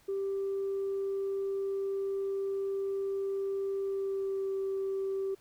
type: tone with pitch glide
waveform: sine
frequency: 392 to 387.9 Hz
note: G4 to G4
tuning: 0 to -18 cents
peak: -29 dBFS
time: 0.08-5.35 s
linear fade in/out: 10 ms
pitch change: -18 cents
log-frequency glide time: 3.8-4.52 s
effects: tanh soft clip ceiling -27 dBFS + pink hiss -64 dBFS RMS until 5.4 s